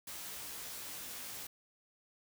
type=noise with comb filter; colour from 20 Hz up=white; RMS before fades=-45 dBFS; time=0.07-1.47 s; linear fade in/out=5 ms; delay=16 ms; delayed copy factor=+0.9; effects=none